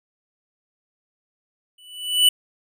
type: tone with exponential growth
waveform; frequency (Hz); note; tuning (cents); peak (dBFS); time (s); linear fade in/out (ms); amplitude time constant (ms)
square; 2971; F#7; +6; -10; 1.78-2.29; 5; 110
effects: none